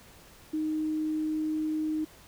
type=tone; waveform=sine; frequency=310.4 Hz; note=D#4; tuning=4 cents flat; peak=-27 dBFS; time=0.53-2.05 s; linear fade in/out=10 ms; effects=pink hiss -54 dBFS RMS until 2.27 s